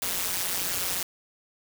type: noise with amplitude modulation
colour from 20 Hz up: white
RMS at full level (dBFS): -25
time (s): 0.02-1.03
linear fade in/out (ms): 2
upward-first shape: sine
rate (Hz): 181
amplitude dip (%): 95
effects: none